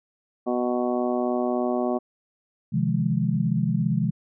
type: harmonic tone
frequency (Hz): 123.3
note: B2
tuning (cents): -2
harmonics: 2 / 3 / 4 / 5 / 6 / 7 / 8 / 9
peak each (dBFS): -26 / -27 / -36 / -28 / -31 / -41 / -44 / -37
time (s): 0.46-1.99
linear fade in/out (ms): 20
type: chord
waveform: sine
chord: F minor seventh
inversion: second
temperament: just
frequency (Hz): 130.96 / 157.15 / 174.61 / 209.5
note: C3 / Eb3 / F3 / Ab3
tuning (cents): +2 / +18 / 0 / +15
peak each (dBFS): -26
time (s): 2.72-4.11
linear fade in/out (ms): 20
effects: none